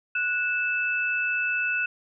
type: tone pair together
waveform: sine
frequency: 1473 / 2628 Hz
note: F#6 / E7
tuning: -8 / -6 cents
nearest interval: minor seventh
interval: 1002 cents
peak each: -26 dBFS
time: 0.15-1.86 s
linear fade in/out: 5 ms
effects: none